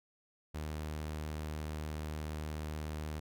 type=tone; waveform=sawtooth; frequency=76.7 Hz; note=D#2; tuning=24 cents flat; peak=-34 dBFS; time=0.54-3.2 s; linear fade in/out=10 ms; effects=none